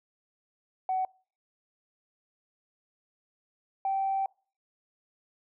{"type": "tone pair in turn", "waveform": "sine", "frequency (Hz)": [751, 777], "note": ["F#5", "G5"], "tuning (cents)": [26, -16], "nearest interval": "minor second", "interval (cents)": 58, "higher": "second", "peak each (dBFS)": -25, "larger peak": "neither", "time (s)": [[0.89, 1.05], [3.85, 4.26]], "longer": "second", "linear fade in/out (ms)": 2, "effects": ["noise-tail reverb RT60 0.4 s tail -26 dB re dry", "tanh soft clip ceiling -21 dBFS"]}